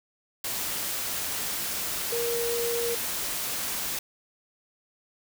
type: tone in noise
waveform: sine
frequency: 470.5 Hz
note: A#4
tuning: 16 cents sharp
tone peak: -27 dBFS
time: 2.12-2.95 s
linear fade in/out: 5 ms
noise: white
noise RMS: -31 dBFS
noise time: 0.44-3.99 s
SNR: +1 dB
effects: none